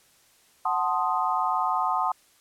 sine chord, F# diminished seventh, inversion none, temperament equal, 740 / 880 / 1046.5 / 1244.5 Hz, F#5 / A5 / C6 / Eb6, 0 / 0 / 0 / 0 cents, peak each -28 dBFS, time 0.65-2.12 s, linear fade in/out 5 ms, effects white hiss -60 dBFS RMS until 2.4 s + low-pass 12000 Hz 12 dB/octave

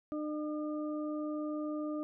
harmonic tone, 302.2 Hz, D4, 50 cents sharp, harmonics 1 / 2 / 4, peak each -35 / -41 / -47 dBFS, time 0.12-2.03 s, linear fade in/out 0 ms, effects none

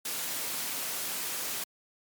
white noise, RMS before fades -34 dBFS, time 0.05-1.64 s, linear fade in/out 5 ms, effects high-pass 150 Hz 12 dB/octave + MP3 96 kbps

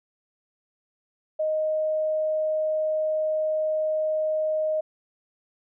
sine tone, 622.3 Hz, D#5, in tune, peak -22 dBFS, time 1.39-4.81 s, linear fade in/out 10 ms, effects none

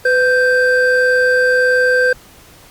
triangle tone pair together, 502.2 / 1568 Hz, B4 / G6, +29 / 0 cents, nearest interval octave + minor sixth, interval 1971 cents, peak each -11 dBFS, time 0.05-2.13 s, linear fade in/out 5 ms, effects pink hiss -43 dBFS RMS until 2.7 s + Opus 48 kbps

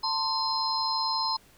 sine tone cluster, 893 / 1044 / 4161 / 5110 Hz, A5 / C6 / C8 / D#8, +25 / -4 / -10 / +45 cents, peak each -31 dBFS, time 0.03-1.37 s, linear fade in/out 10 ms, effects pink hiss -58 dBFS RMS until 1.57 s

